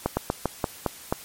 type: slowing click train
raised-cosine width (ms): 1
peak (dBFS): -8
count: 7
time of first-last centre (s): 0.06-1.125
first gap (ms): 110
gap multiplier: 1.19
effects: white hiss -44 dBFS RMS until 1.24 s + MP3 64 kbps